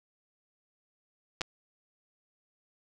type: clicks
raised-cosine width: 0.2 ms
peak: -14 dBFS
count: 2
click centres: 1.41 / 1.416 s
effects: none